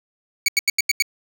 20% pulse tone bursts, 2257 Hz, C#7, 31 cents sharp, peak -10 dBFS, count 6, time 0.46-1.023 s, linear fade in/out 2 ms, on 23 ms, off 85 ms, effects none

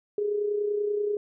sine tone with amplitude modulation, 414.1 Hz, G#4, 5 cents flat, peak -22 dBFS, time 0.18-1.17 s, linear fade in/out 2 ms, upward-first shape sine, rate 30.4 Hz, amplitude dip 50%, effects none

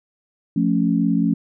sine chord, F augmented, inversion none, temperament equal, 174.61 / 220 / 277.2 Hz, F3 / A3 / C#4, 0 / 0 / 0 cents, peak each -20 dBFS, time 0.56-1.34 s, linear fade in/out 5 ms, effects none

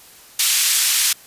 white band-pass noise, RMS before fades -17 dBFS, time 0.39-1.13 s, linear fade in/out 5 ms, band 2300 to 11000 Hz, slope 12 dB/octave, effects white hiss -45 dBFS RMS until 1.26 s + resampled to 32000 Hz

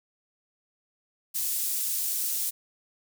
pink high-pass noise, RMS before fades -29 dBFS, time 1.34-2.51 s, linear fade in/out 20 ms, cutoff 9100 Hz, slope 12 dB/octave, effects none

